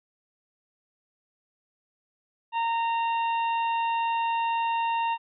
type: harmonic tone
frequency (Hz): 922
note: A#5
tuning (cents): -19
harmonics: 1 / 2 / 3 / 4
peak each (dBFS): -24 / -40 / -35 / -44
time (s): 2.52-5.18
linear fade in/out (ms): 50
effects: none